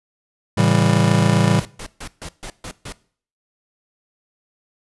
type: chord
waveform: square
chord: A dominant seventh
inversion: none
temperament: just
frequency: 110 / 137.5 / 165 / 198 Hz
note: A2 / C#3 / E3 / G3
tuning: 0 / -14 / +2 / +18 cents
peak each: -19 / -20 / -20 / -20 dBFS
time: 0.57-1.6 s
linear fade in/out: 10 ms
type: noise bursts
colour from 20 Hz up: pink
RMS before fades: -32 dBFS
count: 7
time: 1.58-2.924 s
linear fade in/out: 2 ms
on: 72 ms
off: 140 ms
effects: noise-tail reverb RT60 0.5 s tail -20 dB re dry + resampled to 24000 Hz